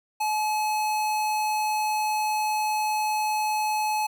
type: tone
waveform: square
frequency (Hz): 855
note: A5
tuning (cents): -50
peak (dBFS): -24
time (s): 0.2-4.07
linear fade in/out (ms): 10
effects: none